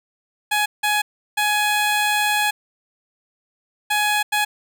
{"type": "tone bursts at uneven times", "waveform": "15% pulse", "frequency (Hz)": 838, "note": "G#5", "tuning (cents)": 15, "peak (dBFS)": -11, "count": 5, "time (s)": [[0.51, 0.66], [0.83, 1.02], [1.37, 2.51], [3.9, 4.23], [4.32, 4.45]], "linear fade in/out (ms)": 10, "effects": []}